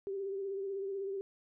sine tone with vibrato, 392 Hz, G4, in tune, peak -35 dBFS, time 0.07-1.21 s, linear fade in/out 0 ms, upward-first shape sine, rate 16 Hz, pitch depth 39 cents each way, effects none

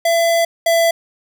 square tone pair in turn, 672 / 668.4 Hz, E5 / E5, +33 / +24 cents, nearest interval unison, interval 9 cents, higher first, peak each -13 / -12 dBFS, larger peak second, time 0.05-0.45 / 0.66-0.91 s, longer first, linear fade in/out 5 ms, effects none

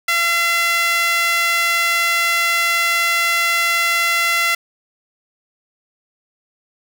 sawtooth tone with high-pass filter, 681 Hz, F5, 44 cents flat, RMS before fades -17 dBFS, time 0.08-4.55 s, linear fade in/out 5 ms, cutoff 1800 Hz, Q 2.4, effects 7-bit

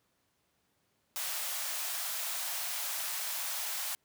white high-pass noise, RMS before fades -36 dBFS, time 1.16-3.95 s, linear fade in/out 0 ms, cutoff 590 Hz, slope 48 dB/octave, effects pink hiss -75 dBFS RMS until 4.04 s + high-pass 80 Hz 12 dB/octave

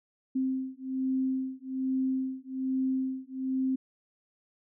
sine beating tone pair, 261.6 / 262.8 Hz, C4 / C4, 0 / +8 cents, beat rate 1.2 Hz, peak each -31 dBFS, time 0.35-3.76 s, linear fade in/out 10 ms, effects none

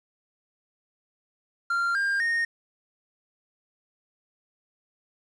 triangle tone with pitch steps, 1386 / 1601.3 / 1850.1 Hz, F6 / G6 / A#6, -14 / +36 / -14 cents, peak -21 dBFS, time 1.7-2.45 s, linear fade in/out 5 ms, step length 250 ms, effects resampled to 24000 Hz + 9-bit

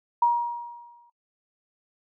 sine tone with exponential decay, 950 Hz, A#5, 33 cents sharp, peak -15 dBFS, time 0.22-1.1 s, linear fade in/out 5 ms, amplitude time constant 190 ms, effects noise-tail reverb RT60 0.1 s tail -21 dB re dry

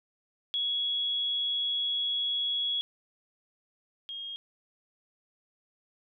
sine tone pair in turn, 3347 / 3250 Hz, G#7 / G#7, +13 / -38 cents, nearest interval minor second, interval 51 cents, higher first, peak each -27 / -36 dBFS, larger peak first, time 0.54-2.81 / 4.09-4.36 s, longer first, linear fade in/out 0 ms, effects none

